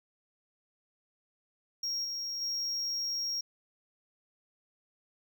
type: tone with level steps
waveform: triangle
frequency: 5588 Hz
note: F8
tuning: in tune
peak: -30 / -33 / -30 dBFS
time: 1.83-3.41 s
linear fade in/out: 5 ms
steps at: 2.04 / 2.41 s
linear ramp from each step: 10 ms
effects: none